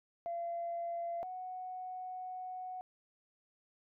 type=tone pair in turn; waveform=sine; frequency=684 / 738.6 Hz; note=F5 / F#5; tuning=-36 / -3 cents; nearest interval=minor second; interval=133 cents; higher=second; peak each=-35 / -40 dBFS; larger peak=first; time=0.26-1.23 / 1.23-2.81 s; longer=second; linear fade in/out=0 ms; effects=tanh soft clip ceiling -31 dBFS